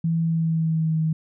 sine tone with pitch glide, 164.81 to 158.74 Hz, E3 to D#3, 0 to +35 cents, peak -19 dBFS, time 0.04-1.13 s, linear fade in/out 5 ms, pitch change -65 cents, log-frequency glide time 0.2-0.99 s, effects none

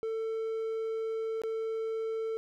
triangle tone with dropouts, 446.1 Hz, A4, 24 cents sharp, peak -29 dBFS, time 0.03-2.37 s, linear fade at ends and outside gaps 0 ms, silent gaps 1.418-1.436 s, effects none

